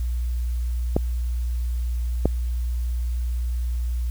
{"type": "clicks", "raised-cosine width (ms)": 2, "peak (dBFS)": -5, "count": 2, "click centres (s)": [0.965, 2.256], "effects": ["added 60 Hz sine -22 dBFS peak until 4.1 s", "white hiss -50 dBFS RMS until 4.1 s"]}